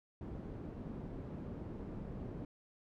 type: low-pass noise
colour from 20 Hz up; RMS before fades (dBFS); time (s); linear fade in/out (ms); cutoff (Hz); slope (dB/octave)
white; -45; 0.21-2.45; 2; 270; 12
effects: none